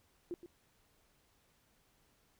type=tone with echo; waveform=sine; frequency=348.7 Hz; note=F4; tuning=3 cents flat; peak=-37 dBFS; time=0.31-0.34 s; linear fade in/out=0 ms; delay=120 ms; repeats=1; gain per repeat=-11 dB; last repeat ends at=0.46 s; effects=pink hiss -72 dBFS RMS until 2.39 s